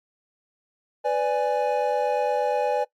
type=chord; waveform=triangle; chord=G# diminished; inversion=first; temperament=equal with one note detuned; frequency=498.8 / 587.3 / 830.6 Hz; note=B4 / D5 / G#5; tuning=+17 / 0 / 0 cents; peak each=-23 dBFS; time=1.04-2.85 s; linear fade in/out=20 ms; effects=noise-tail reverb RT60 0.1 s tail -20 dB re dry + MP3 96 kbps